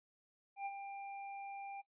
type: tone with ADSR envelope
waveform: square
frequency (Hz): 794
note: G5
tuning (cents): +22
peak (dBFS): -38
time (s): 0.56-1.82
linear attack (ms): 98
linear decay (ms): 42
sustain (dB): -7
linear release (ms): 20
effects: noise-tail reverb RT60 0.1 s tail -19 dB re dry + resampled to 8000 Hz